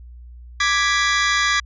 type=chord; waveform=sawtooth; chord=G# diminished; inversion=second; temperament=equal; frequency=1174.7 / 1661.2 / 1975.5 Hz; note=D6 / G#6 / B6; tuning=0 / 0 / 0 cents; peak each=-17 dBFS; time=0.6-1.6 s; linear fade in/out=5 ms; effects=added 60 Hz sine -37 dBFS peak until 1.65 s + resampled to 16000 Hz